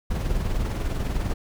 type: noise with tremolo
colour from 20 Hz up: brown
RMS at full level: -23 dBFS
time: 0.1-1.34 s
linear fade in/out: 10 ms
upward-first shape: sine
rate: 20 Hz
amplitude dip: 50%
effects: none